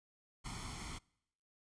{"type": "noise with comb filter", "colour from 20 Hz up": "pink", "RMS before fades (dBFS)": -45, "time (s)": [0.44, 0.99], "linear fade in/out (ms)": 20, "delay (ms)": 0.92, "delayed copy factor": 0.75, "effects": ["noise-tail reverb RT60 0.8 s tail -26 dB re dry", "resampled to 22050 Hz"]}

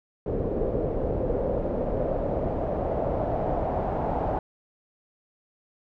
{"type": "noise with low-pass filter sweep", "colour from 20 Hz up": "pink", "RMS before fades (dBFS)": -27, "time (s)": [0.26, 4.39], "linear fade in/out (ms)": 2, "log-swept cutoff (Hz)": [470, 750], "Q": 3.5, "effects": []}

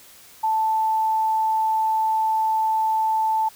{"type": "tone", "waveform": "sine", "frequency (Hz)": 880, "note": "A5", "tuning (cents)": 0, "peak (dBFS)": -18, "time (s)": [0.43, 3.49], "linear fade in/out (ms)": 10, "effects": ["white hiss -48 dBFS RMS until 3.55 s"]}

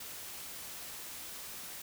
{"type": "noise", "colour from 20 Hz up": "white", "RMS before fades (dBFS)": -45, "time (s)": [0, 1.82], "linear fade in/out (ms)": 5, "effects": []}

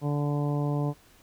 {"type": "harmonic tone", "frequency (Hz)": 145.6, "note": "D3", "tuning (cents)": -15, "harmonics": [1, 2, 3, 4, 5, 6, 7], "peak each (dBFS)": [-26, -32, -36, -38, -40, -42, -43], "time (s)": [0.01, 0.94], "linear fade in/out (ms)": 50, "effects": ["pink hiss -58 dBFS RMS until 1.22 s"]}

